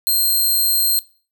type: tone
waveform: 5% pulse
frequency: 4186 Hz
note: C8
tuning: in tune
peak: -8 dBFS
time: 0.07-0.99 s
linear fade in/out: 0 ms
effects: noise-tail reverb RT60 0.4 s tail -21 dB re dry